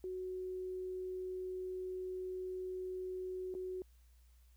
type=tone with dropouts; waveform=sine; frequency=370 Hz; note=F#4; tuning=in tune; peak=-39 dBFS; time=0.04-3.82 s; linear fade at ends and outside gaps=1 ms; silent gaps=3.541-3.55 s; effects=added 60 Hz sine -61 dBFS peak until 4.56 s + white hiss -75 dBFS RMS until 4.56 s